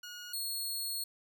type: tone pair in turn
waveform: 15% pulse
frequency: 1443 / 4324 Hz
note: F#6 / C#8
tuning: -44 / -44 cents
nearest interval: octave + perfect fifth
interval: 1900 cents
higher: second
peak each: -37 / -28 dBFS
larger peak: second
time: 0.03-0.33 / 0.33-1.04 s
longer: second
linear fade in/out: 5 ms
effects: none